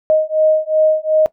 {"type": "beating tone pair", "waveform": "sine", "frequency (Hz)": [622.3, 625], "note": ["D#5", "D#5"], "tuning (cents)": [0, 8], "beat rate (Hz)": 2.7, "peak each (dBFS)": -14, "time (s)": [0.1, 1.26], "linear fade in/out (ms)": 0, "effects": ["noise-tail reverb RT60 0.1 s tail -18 dB re dry"]}